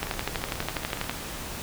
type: two click trains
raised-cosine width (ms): 0.3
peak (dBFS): -19 / -11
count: 16 / 14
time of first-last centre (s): 0.07-1.112 / 0.03-1.096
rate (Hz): 14.4 / 12.2
effects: pink hiss -36 dBFS RMS until 1.62 s

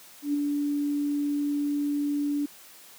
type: tone with ADSR envelope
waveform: sine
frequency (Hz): 289.6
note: D4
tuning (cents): -24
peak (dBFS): -21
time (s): 0.22-2.46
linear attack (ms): 120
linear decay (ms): 10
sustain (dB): -3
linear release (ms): 8
effects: white hiss -50 dBFS RMS until 2.98 s + high-pass 150 Hz 12 dB/octave

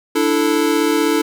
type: chord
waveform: square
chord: D suspended second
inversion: none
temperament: equal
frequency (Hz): 293.7 / 329.6 / 440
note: D4 / E4 / A4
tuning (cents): 0 / 0 / 0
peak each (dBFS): -19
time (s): 0.15-1.22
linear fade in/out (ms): 10
effects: none

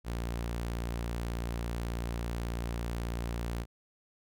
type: tone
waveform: sawtooth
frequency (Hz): 58.27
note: A#1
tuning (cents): 0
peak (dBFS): -29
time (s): 0.04-3.66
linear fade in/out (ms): 50
effects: none

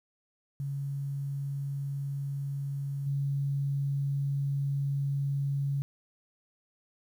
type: tone with level steps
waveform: sine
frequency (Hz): 139.7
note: C#3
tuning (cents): +14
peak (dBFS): -31 / -27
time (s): 0.6-5.82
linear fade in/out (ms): 0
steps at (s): 3.06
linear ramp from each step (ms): 10
effects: 10-bit

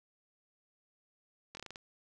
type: slowing click train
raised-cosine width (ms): 0.2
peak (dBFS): -28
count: 7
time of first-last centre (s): 1.55-1.759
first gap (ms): 21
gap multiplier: 1.2
effects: none

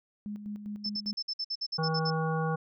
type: tone with tremolo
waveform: sine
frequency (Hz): 207.7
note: G#3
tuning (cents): 0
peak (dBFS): -34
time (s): 0.26-1.13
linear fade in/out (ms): 0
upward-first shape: square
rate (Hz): 5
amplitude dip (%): 55
type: tone bursts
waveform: sine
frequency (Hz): 5274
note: E8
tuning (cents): 0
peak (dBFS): -30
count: 12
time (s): 0.84-2.106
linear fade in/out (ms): 10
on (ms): 56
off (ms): 54
type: harmonic tone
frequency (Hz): 160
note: D#3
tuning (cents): +49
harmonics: 1 / 3 / 5 / 7 / 9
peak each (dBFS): -29 / -34 / -36 / -37 / -39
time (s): 1.78-2.56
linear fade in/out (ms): 10
effects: none

